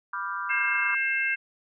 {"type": "chord", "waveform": "sine", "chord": "G dominant seventh", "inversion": "first", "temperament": "equal with one note detuned", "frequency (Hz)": [987.8, 1180.8, 1396.9, 1568], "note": ["B5", "D6", "F6", "G6"], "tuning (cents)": [0, 9, 0, 0], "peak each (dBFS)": [-36, -33, -34, -36], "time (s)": [0.13, 0.95], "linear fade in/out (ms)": 5}
{"type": "harmonic tone", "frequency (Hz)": 532, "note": "C5", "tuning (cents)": 29, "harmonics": [3, 4, 5], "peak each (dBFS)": [-27, -28, -29], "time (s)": [0.49, 1.36], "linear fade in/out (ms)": 20}
{"effects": []}